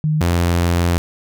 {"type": "tone pair in turn", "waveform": ["sine", "sawtooth"], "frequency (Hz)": [153.9, 86.37], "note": ["D#3", "F2"], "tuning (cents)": [-19, -19], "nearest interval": "minor seventh", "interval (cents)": 1000, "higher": "first", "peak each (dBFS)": [-14, -10], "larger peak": "second", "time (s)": [[0.04, 0.21], [0.21, 0.98]], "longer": "second", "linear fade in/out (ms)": 0, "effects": []}